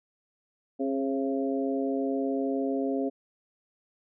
harmonic tone with a mistuned harmonic, 135.4 Hz, C#3, 40 cents flat, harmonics 2 / 3 / 4 / 5, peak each -28 / -32 / -34 / -36 dBFS, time 0.79-3.1 s, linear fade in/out 20 ms, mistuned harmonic 3, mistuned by +29 cents, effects none

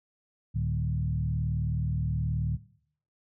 sine tone with frequency modulation, 110 Hz, A2, in tune, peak -25 dBFS, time 0.54-2.57 s, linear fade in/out 20 ms, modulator 38.9 Hz, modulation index 1.3, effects noise-tail reverb RT60 0.6 s tail -18 dB re dry + high-pass 60 Hz 12 dB/octave

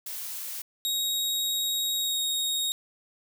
blue noise, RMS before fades -36 dBFS, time 0.06-0.62 s, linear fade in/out 5 ms
sawtooth tone with pitch glide, 3782 to 3752 Hz, A#7 to A#7, +24 to +11 cents, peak -23 dBFS, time 0.85-2.72 s, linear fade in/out 0 ms, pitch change -13 cents, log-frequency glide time 1.96-2.19 s
effects none

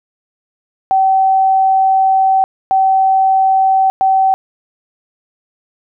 sine tone bursts at uneven times, 767 Hz, G5, 38 cents flat, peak -8 dBFS, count 3, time 0.91-2.44 / 2.71-3.9 / 4.01-4.34 s, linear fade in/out 0 ms, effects none

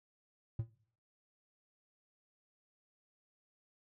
triangle tone with exponential decay, 112.7 Hz, A2, 42 cents sharp, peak -28 dBFS, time 0.59-0.7 s, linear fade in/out 5 ms, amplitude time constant 22 ms, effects noise-tail reverb RT60 0.6 s tail -22 dB re dry

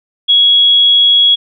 sine tone, 3333 Hz, G#7, 5 cents sharp, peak -5 dBFS, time 0.28-1.36 s, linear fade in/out 20 ms, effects none

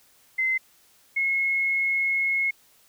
sine tone pair in turn, 2063 / 2171 Hz, C7 / C#7, -25 / -37 cents, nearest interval minor second, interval 88 cents, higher second, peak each -21 dBFS, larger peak neither, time 0.38-0.58 / 1.16-2.51 s, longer second, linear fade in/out 10 ms, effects white hiss -59 dBFS RMS until 2.88 s

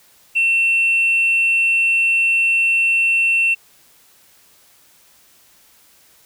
sine tone, 2700 Hz, E7, 41 cents sharp, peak -11 dBFS, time 0.35-3.55 s, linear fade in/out 20 ms, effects tanh soft clip ceiling -11 dBFS + white hiss -52 dBFS RMS until 6.25 s

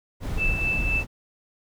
brown noise, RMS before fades -27 dBFS, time 0.2-1.07 s, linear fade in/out 50 ms
sine tone with tremolo, 2640 Hz, E7, 2 cents sharp, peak -21 dBFS, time 0.37-1.04 s, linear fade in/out 50 ms, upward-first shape triangle, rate 3.8 Hz, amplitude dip 60%
effects none

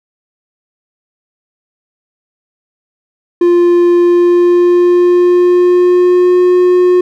triangle tone with pitch glide, 349.2 to 360.5 Hz, F4 to F#4, 0 to -45 cents, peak -3 dBFS, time 3.41-7.01 s, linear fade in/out 5 ms, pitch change +55 cents, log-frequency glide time 3.98-6.45 s, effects none

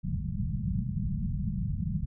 white low-pass noise, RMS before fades -31 dBFS, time 0.03-2.06 s, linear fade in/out 10 ms, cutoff 210 Hz, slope 96 dB/octave, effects none

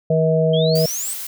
harmonic tone, 160 Hz, D#3, 49 cents sharp, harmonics 1 / 3 / 4, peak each -17 / -18 / -19 dBFS, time 0.1-0.86 s, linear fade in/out 5 ms
sine exponential sweep, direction up, 3137 to 8530 Hz, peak -24 dBFS, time 0.53-1.14 s, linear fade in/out 10 ms
blue noise, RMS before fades -29 dBFS, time 0.75-1.27 s, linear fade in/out 5 ms
effects none

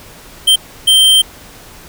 square tone bursts at uneven times, 3136 Hz, G7, in tune, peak -6 dBFS, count 2, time 0.47-0.56 / 0.87-1.22 s, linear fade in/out 10 ms, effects pink hiss -37 dBFS RMS until 1.88 s

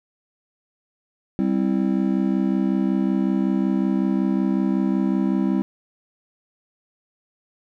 triangle chord, C major, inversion second, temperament just, 196.22 / 261.6 / 327 Hz, G3 / C4 / E4, +2 / 0 / -14 cents, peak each -19 / -21 / -23 dBFS, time 1.39-5.62 s, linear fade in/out 0 ms, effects none

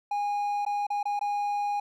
triangle tone with dropouts, 820 Hz, G#5, 22 cents flat, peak -24 dBFS, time 0.11-1.8 s, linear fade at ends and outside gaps 5 ms, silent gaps 0.651-0.663 / 0.868-0.902 / 1.03-1.054 / 1.193-1.211 s, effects none

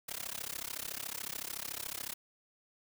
white noise with amplitude modulation, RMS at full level -37 dBFS, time 0.08-2.14 s, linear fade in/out 10 ms, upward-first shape sine, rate 33.8 Hz, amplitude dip 100%, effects none

